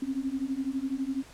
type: beating tone pair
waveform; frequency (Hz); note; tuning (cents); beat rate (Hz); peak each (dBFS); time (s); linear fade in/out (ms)
sine; 261.6 / 273.6; C4 / C#4; 0 / -23; 12; -32 / -31; 0.02-1.23; 5
effects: pink hiss -52 dBFS RMS until 1.33 s + low-pass 10000 Hz 12 dB/octave